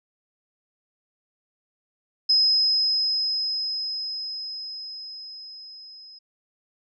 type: tone with level ramp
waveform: sine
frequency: 5090 Hz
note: D#8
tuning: 39 cents sharp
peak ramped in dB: -15 to -43 dBFS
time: 2.29-6.19 s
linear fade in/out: 10 ms
effects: none